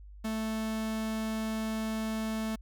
45% pulse tone, 220 Hz, A3, in tune, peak -31 dBFS, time 0.24-2.56 s, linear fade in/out 10 ms, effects added 50 Hz sine -46 dBFS peak until 2.61 s

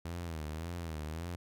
sawtooth tone with vibrato, 81.3 Hz, E2, 23 cents flat, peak -34 dBFS, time 0.05-1.36 s, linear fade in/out 5 ms, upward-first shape sine, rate 1.8 Hz, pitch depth 120 cents each way, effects none

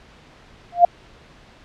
sine tone with exponential growth, 698.5 Hz, F5, in tune, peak -3 dBFS, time 0.72-0.85 s, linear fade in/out 5 ms, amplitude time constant 27 ms, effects pink hiss -48 dBFS RMS until 1.64 s + low-pass 4000 Hz 12 dB/octave

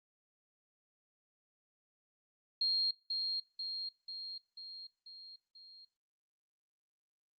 sine tone with echo, 4231 Hz, C8, 19 cents sharp, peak -29 dBFS, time 2.61-2.91 s, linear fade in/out 5 ms, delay 490 ms, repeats 6, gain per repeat -4 dB, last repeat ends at 5.85 s, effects noise-tail reverb RT60 0.4 s tail -25 dB re dry + Opus 48 kbps

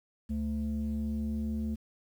sine tone pair together, 73.42 / 220 Hz, D2 / A3, 0 / 0 cents, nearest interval octave + perfect fifth, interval 1900 cents, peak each -32 / -30 dBFS, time 0.29-1.76 s, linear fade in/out 20 ms, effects tanh soft clip ceiling -27 dBFS + 10-bit

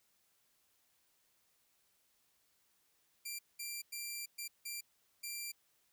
10% pulse tone bursts at uneven times, 2367 Hz, D7, 13 cents sharp, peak -32 dBFS, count 6, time 3.25-3.39 / 3.59-3.82 / 3.92-4.26 / 4.38-4.48 / 4.65-4.81 / 5.23-5.52 s, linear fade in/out 10 ms, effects white hiss -75 dBFS RMS until 5.92 s

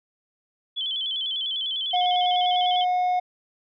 sine tone with vibrato, 3256 Hz, G#7, 35 cents flat, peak -25 dBFS, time 0.76-2.85 s, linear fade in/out 20 ms, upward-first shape square, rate 10 Hz, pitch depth 74 cents each way
triangle tone with pitch glide, 721 to 725.2 Hz, F#5 to F#5, -45 to -35 cents, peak -18 dBFS, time 1.93-3.2 s, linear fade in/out 10 ms, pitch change +10 cents, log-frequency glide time 2.24-2.96 s
effects resampled to 11025 Hz

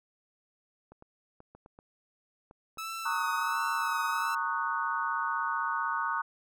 clicks, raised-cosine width 1 ms, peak -37 dBFS, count 8, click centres 0.92 / 1.024 / 1.404 / 1.55 / 1.661 / 1.789 / 2.511 / 2.773 s
sawtooth tone with vibrato, 1299 Hz, E6, 26 cents flat, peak -32 dBFS, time 2.78-4.35 s, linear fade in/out 5 ms, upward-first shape sine, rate 1.4 Hz, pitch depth 48 cents each way
sine chord, D# minor seventh, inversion second, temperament equal with one note detuned, 917.4 / 1108.7 / 1244.5 / 1480 Hz, A#5 / C#6 / D#6 / F#6, -28 / 0 / 0 / 0 cents, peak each -34 dBFS, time 3.05-6.22 s, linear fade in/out 10 ms
effects none

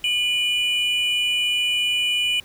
triangle tone pair together, 2437 / 2960 Hz, D#7 / F#7, -37 / 0 cents, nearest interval minor third, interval 337 cents, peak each -22 / -19 dBFS, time 0.04-2.4 s, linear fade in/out 2 ms, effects pink hiss -50 dBFS RMS until 2.44 s

